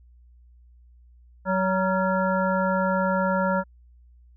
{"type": "harmonic tone with a mistuned harmonic", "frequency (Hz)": 188, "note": "F#3", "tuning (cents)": 28, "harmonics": [1, 3, 5, 7, 9], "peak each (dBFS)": [-25, -25, -27, -28, -35], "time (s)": [1.45, 3.64], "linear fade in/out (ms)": 50, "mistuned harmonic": 7, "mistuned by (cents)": 85, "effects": ["added 60 Hz sine -50 dBFS peak until 4.36 s"]}